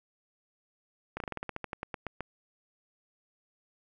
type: slowing click train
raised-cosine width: 0.5 ms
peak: -20 dBFS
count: 15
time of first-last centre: 1.17-2.207 s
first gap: 32 ms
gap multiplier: 1.12
effects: none